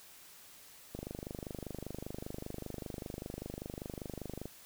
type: click train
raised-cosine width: 2 ms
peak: -27 dBFS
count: 89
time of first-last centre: 0.95-4.456 s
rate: 25.1 Hz
effects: white hiss -56 dBFS RMS until 4.65 s